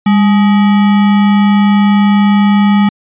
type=tone with sample-and-hold; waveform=sine; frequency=202.3 Hz; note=G#3; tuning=45 cents flat; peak=-5 dBFS; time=0.06-2.89 s; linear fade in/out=5 ms; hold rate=1050 Hz; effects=resampled to 8000 Hz